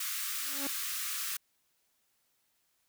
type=high-pass noise; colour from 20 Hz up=white; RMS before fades=-36 dBFS; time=0-1.37 s; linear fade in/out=5 ms; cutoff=1100 Hz; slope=96 dB/octave
type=tone with exponential growth; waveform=sawtooth; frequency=278.2 Hz; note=C#4; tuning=6 cents sharp; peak=-30 dBFS; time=0.36-0.67 s; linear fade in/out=0 ms; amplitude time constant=67 ms
effects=white hiss -75 dBFS RMS until 2.88 s